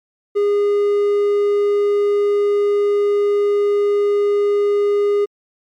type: tone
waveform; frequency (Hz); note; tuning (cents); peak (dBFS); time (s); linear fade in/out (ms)
triangle; 409.1; G#4; -26; -11; 0.35-5.26; 20
effects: MP3 96 kbps